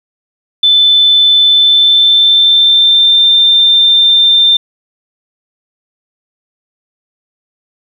sine tone with pitch glide, 3520 to 3586 Hz, A7 to A7, 0 to +32 cents, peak -4 dBFS, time 0.63-4.57 s, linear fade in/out 5 ms, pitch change +32 cents, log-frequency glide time 1.46-3.27 s, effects 7-bit

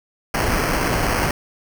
pink noise with sample-and-hold, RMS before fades -20 dBFS, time 0.34-1.31 s, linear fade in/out 2 ms, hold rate 3675 Hz, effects none

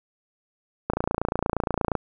click train, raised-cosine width 1 ms, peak -9 dBFS, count 31, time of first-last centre 0.9-1.953 s, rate 28.5 Hz, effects none

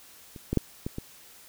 clicks, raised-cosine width 3 ms, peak -29 / -14 / -8 / -18 / -20 dBFS, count 5, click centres 0.362 / 0.53 / 0.573 / 0.865 / 0.984 s, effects white hiss -52 dBFS RMS until 1.48 s

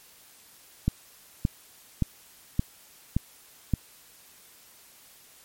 click train, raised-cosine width 5 ms, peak -10 dBFS, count 6, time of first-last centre 0.88-3.737 s, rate 1.75 Hz, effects white hiss -54 dBFS RMS until 5.44 s + MP3 64 kbps

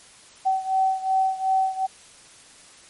sine beating tone pair, 762 / 764.7 Hz, G5 / G5, -49 / -43 cents, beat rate 2.7 Hz, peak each -21 / -24 dBFS, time 0.45-1.87 s, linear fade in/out 20 ms, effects white hiss -49 dBFS RMS until 2.89 s + MP3 48 kbps

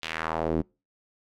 square tone with band-pass filter sweep, 40.31 Hz, E1, 38 cents flat, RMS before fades -29 dBFS, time 0.02-0.62 s, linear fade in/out 10 ms, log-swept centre 3400 to 270 Hz, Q 1.8, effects noise-tail reverb RT60 0.3 s tail -26 dB re dry

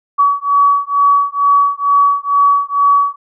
sine beating tone pair, 1134 / 1136.2 Hz, C#6 / C#6, +39 / +42 cents, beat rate 2.2 Hz, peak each -12 dBFS, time 0.18-3.16 s, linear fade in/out 20 ms, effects none

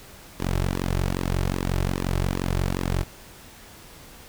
sawtooth tone with flanger, 45.62 Hz, F#1, 24 cents flat, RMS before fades -25 dBFS, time 0.39-3.04 s, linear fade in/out 20 ms, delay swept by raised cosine 1.3 to 4.2 ms, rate 2.5 Hz, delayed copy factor -0.9, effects pink hiss -46 dBFS RMS until 4.28 s

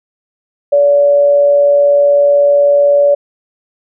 sine tone with amplitude modulation, 573 Hz, D5, 43 cents flat, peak -4 dBFS, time 0.72-3.15 s, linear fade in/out 10 ms, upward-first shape sine, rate 136 Hz, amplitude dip 30%, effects none

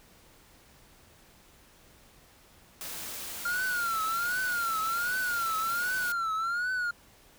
white noise, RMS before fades -39 dBFS, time 2.81-6.12 s, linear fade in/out 0 ms
triangle tone with vibrato, 1396.9 Hz, F6, in tune, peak -26 dBFS, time 3.45-6.91 s, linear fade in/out 5 ms, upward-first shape triangle, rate 1.3 Hz, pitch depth 150 cents each way
effects pink hiss -58 dBFS RMS until 7.38 s

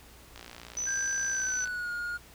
click train, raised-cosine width 0.2 ms, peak -27 dBFS, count 78, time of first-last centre 0.36-1.674 s, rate 58.6 Hz
sine tone, 5990 Hz, F#8, 20 cents sharp, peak -30 dBFS, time 0.77-1.65 s, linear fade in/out 2 ms
triangle tone with pitch glide, 1585 to 1428.5 Hz, G6 to F6, +19 to +39 cents, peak -30 dBFS, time 0.86-2.18 s, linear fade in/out 20 ms, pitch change -180 cents, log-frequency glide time 1.29-1.91 s
effects added 60 Hz sine -55 dBFS peak until 2.34 s + pink hiss -54 dBFS RMS until 2.34 s

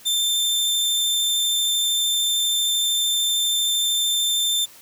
sawtooth tone with vibrato, 3569 Hz, A7, 24 cents sharp, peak -16 dBFS, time 0.05-4.66 s, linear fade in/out 20 ms, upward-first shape triangle, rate 13 Hz, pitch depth 9 cents each way, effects white hiss -47 dBFS RMS until 4.81 s

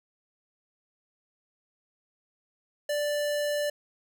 square tone, 587.3 Hz, D5, in tune, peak -27 dBFS, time 2.89-3.7 s, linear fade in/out 5 ms, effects none

